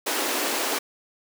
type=high-pass noise; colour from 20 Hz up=pink; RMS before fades=-26 dBFS; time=0.06-0.79 s; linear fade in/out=10 ms; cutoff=260 Hz; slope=48 dB/octave; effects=none